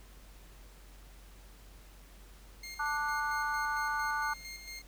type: tone with tremolo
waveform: 20% pulse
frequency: 2124 Hz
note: C7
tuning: 25 cents sharp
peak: -37 dBFS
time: 2.63-4.82 s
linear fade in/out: 5 ms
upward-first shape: square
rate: 4.4 Hz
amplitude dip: 50%
type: harmonic tone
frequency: 294.3 Hz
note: D4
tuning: 4 cents sharp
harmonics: 3 / 4 / 5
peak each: -35 / -36 / -34 dBFS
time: 2.79-4.34 s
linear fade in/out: 10 ms
effects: added 47 Hz sine -52 dBFS peak until 4.87 s + pink hiss -59 dBFS RMS until 4.87 s